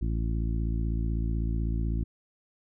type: harmonic tone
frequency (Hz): 56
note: A1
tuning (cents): +31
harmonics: 1 / 2 / 3 / 4 / 5 / 6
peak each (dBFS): -27 / -33 / -37 / -39 / -41 / -43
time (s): 0.01-2.04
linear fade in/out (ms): 10
effects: none